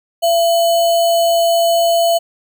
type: tone with sample-and-hold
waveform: sine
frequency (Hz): 676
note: E5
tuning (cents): +43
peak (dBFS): -10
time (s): 0.22-2.19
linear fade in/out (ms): 20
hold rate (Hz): 3675
effects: none